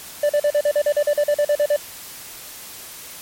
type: tone bursts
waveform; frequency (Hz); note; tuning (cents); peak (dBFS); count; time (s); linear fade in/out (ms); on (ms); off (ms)
triangle; 587.3; D5; 0; -12; 15; 0.23-1.764; 5; 64; 41
effects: white hiss -37 dBFS RMS until 3.21 s + MP3 64 kbps